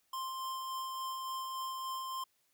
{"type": "tone with tremolo", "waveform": "square", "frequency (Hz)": 1049, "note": "C6", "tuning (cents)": 4, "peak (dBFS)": -37, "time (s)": [0.13, 2.24], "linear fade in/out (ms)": 5, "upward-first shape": "sine", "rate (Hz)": 3.5, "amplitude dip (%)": 25, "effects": ["white hiss -75 dBFS RMS until 2.53 s"]}